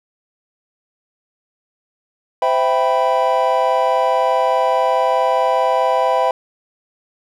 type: chord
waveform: triangle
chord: C major seventh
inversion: none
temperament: equal with one note detuned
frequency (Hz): 516 / 659.3 / 784 / 987.8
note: C5 / E5 / G5 / B5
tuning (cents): -24 / 0 / 0 / 0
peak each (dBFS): -17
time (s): 2.42-6.31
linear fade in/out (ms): 2
effects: none